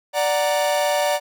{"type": "chord", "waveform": "45% pulse", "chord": "D augmented", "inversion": "none", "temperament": "equal", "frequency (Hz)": [587.3, 740, 932.3], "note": ["D5", "F#5", "A#5"], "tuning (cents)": [0, 0, 0], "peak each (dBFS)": [-20, -24, -26], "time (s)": [0.13, 1.2], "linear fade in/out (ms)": 50, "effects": []}